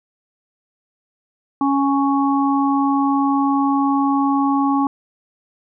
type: harmonic tone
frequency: 277.2 Hz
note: C#4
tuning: in tune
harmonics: 1 / 3 / 4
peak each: -16 / -21 / -22 dBFS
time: 1.61-4.87 s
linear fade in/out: 2 ms
effects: none